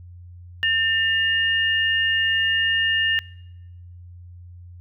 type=tone pair together; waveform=sine; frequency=1799.6 / 2837 Hz; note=A6 / F7; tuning=+39 / +27 cents; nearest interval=minor sixth; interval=788 cents; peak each=-20 / -21 dBFS; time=0.63-3.19 s; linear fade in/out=0 ms; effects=noise-tail reverb RT60 1.0 s tail -24 dB re dry + added 88 Hz sine -39 dBFS peak until 4.8 s